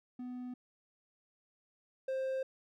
triangle tone pair in turn, 249 / 527.6 Hz, B3 / C5, +14 / +14 cents, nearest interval octave + minor second, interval 1300 cents, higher second, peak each -38 / -31 dBFS, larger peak second, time 0.19-0.54 / 2.08-2.43 s, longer neither, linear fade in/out 5 ms, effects none

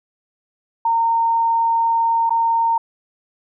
sine tone with dropouts, 918 Hz, A#5, 27 cents flat, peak -14 dBFS, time 0.85-2.78 s, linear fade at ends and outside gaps 5 ms, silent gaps 2.295-2.305 s, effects none

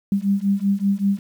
sine beating tone pair, 196 / 201.2 Hz, G3 / G3, 0 / +45 cents, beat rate 5.2 Hz, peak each -20 dBFS, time 0.12-1.19 s, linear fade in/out 2 ms, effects 8-bit

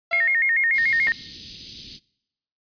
sawtooth tone with exponential decay, 676 Hz, E5, 43 cents sharp, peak -23 dBFS, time 0.11-0.53 s, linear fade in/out 5 ms, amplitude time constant 90 ms
sine tone with vibrato, 1985 Hz, B6, 8 cents sharp, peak -17 dBFS, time 0.13-1.12 s, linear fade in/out 0 ms, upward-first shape square, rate 6.9 Hz, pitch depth 130 cents each way
white band-stop noise, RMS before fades -31 dBFS, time 0.73-2 s, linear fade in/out 50 ms, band 290 to 3500 Hz, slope 24 dB/octave
clicks, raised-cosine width 0.3 ms, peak -16 dBFS, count 2, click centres 1.07 / 1.083 s
effects noise-tail reverb RT60 0.9 s tail -24 dB re dry + resampled to 11025 Hz

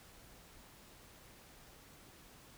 silence, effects pink hiss -59 dBFS RMS until 2.57 s

